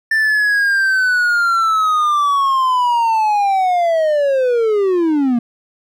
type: linear sweep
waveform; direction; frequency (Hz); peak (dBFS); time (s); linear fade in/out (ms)
triangle; down; 1784 to 230; -10; 0.11-5.39; 5
effects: none